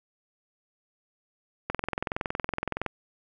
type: click train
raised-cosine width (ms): 0.5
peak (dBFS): -13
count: 26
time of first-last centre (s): 1.7-2.863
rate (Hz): 21.5
effects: none